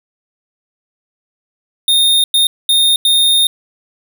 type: tone bursts at uneven times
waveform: square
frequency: 3669 Hz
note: A#7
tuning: 28 cents flat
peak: -9 dBFS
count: 4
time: 1.88-2.24 / 2.34-2.47 / 2.69-2.96 / 3.05-3.47 s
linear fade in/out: 2 ms
effects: none